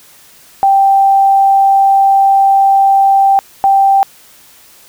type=tone pair in turn; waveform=sine; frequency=784 / 784 Hz; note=G5 / G5; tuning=0 / 0 cents; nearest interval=unison; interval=0 cents; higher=neither; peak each=-5 dBFS; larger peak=neither; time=0.63-3.39 / 3.64-4.03 s; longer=first; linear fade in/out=0 ms; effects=white hiss -42 dBFS RMS until 4.88 s